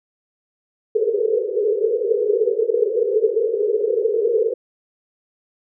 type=band-pass noise; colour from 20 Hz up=pink; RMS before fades=-19 dBFS; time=0.95-4.54 s; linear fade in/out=5 ms; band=410 to 480 Hz; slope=96 dB/octave; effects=none